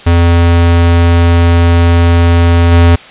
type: tone with level steps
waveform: square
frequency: 85.3 Hz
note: F2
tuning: 40 cents flat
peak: -5 / -3 dBFS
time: 0.06-2.96 s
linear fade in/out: 10 ms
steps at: 2.71 s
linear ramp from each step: 20 ms
effects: white hiss -32 dBFS RMS until 3.1 s + resampled to 8000 Hz